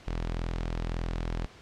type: tone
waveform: sawtooth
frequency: 41.81 Hz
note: E1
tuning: 25 cents sharp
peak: -26 dBFS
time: 0.07-1.46 s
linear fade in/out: 0 ms
effects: pink hiss -52 dBFS RMS until 1.61 s + low-pass 5000 Hz 12 dB/octave